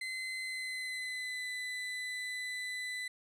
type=tone with pitch glide; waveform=35% pulse; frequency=2050 to 1999.7 Hz; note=C7 to B6; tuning=-36 to +21 cents; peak=-35 dBFS; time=0.01-3.08 s; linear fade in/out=5 ms; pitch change=-43 cents; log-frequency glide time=0.43-1.5 s; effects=low-pass 10000 Hz 12 dB/octave